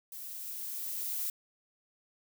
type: noise with level ramp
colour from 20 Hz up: violet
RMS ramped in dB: -44 to -34 dBFS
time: 0.12-1.3 s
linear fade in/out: 2 ms
effects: none